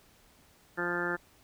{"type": "harmonic tone", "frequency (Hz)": 174.8, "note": "F3", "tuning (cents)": 2, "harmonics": [1, 2, 3, 4, 5, 6, 7, 8, 9, 10], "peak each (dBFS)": [-41, -35, -40, -45, -41, -47, -42, -36, -38, -36], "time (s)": [0.77, 1.17], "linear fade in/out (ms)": 20, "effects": ["pink hiss -62 dBFS RMS until 1.43 s"]}